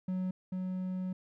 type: tone pair in turn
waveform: triangle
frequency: 185 / 185 Hz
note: F#3 / F#3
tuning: 0 / 0 cents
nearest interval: unison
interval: 0 cents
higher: neither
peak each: -29 / -31 dBFS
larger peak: first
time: 0.08-0.31 / 0.52-1.13 s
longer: second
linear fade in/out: 5 ms
effects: none